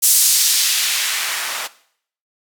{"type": "noise with band-pass filter sweep", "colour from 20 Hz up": "blue", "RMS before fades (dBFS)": -17, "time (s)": [0.02, 1.68], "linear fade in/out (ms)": 20, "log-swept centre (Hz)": [8500, 910], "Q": 0.89, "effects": ["noise-tail reverb RT60 0.6 s tail -18 dB re dry"]}